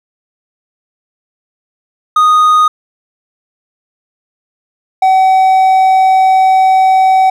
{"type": "tone pair in turn", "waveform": "triangle", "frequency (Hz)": [1240, 758.4], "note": ["D#6", "F#5"], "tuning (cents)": [-6, 43], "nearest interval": "major sixth", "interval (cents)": 851, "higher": "first", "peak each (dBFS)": -3, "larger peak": "neither", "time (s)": [[2.16, 2.68], [5.02, 7.3]], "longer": "second", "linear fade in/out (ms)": 5, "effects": []}